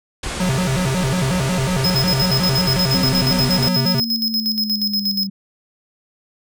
pink low-pass noise, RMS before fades -26 dBFS, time 0.23-3.69 s, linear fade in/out 5 ms, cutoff 10000 Hz, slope 48 dB/octave
square tone with vibrato, 155.56 Hz, D#3, in tune, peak -18 dBFS, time 0.4-4 s, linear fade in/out 2 ms, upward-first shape square, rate 5.5 Hz, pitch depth 280 cents each way
square tone with tremolo, 5120 Hz, D#8, 49 cents sharp, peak -17 dBFS, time 1.84-5.27 s, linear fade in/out 5 ms, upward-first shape square, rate 8.4 Hz, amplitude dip 70%
sine linear sweep, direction down, 261.6 to 195.3 Hz, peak -23 dBFS, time 2.93-5.3 s, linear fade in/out 10 ms
effects none

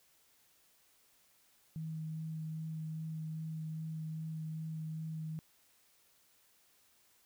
sine tone with vibrato, 158.5 Hz, D#3, 32 cents sharp, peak -38 dBFS, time 1.76-5.39 s, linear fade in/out 0 ms, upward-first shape sine, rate 2.5 Hz, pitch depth 11 cents each way, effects white hiss -69 dBFS RMS until 7.25 s

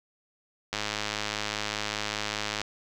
click train, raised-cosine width 0.2 ms, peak -12 dBFS, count 199, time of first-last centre 0.73-2.616 s, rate 105 Hz, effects none

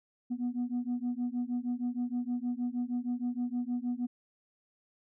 sine beating tone pair, 241.4 / 247.8 Hz, B3 / B3, -39 / +6 cents, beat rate 6.4 Hz, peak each -32 / -32 dBFS, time 0.3-4.07 s, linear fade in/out 20 ms, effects tanh soft clip ceiling -27 dBFS

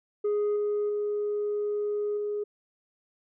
sine tone with level steps, 415.3 Hz, G#4, in tune, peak -21 / -23 / -25 / -27 dBFS, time 0.24-2.44 s, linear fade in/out 10 ms, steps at 0.56 / 0.89 / 2.17 s, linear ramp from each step 5 ms, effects tanh soft clip ceiling -23 dBFS

